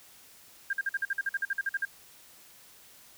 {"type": "tone bursts", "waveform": "sine", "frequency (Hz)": 1602, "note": "G6", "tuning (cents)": 37, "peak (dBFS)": -26, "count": 15, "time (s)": [0.7, 1.852], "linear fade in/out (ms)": 5, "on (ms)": 32, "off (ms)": 48, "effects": ["white hiss -55 dBFS RMS until 3.17 s"]}